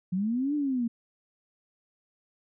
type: linear two-way sweep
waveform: sine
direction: up then down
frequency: 174.61 to 300.2 to 226.6 Hz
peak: -25 dBFS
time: 0.12-0.88 s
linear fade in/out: 10 ms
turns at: 0.55 s
effects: none